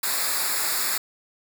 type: noise with comb filter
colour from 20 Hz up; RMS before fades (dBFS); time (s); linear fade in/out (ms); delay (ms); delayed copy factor
white; -25; 0.03-0.98; 5; 0.33; -0.8
effects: none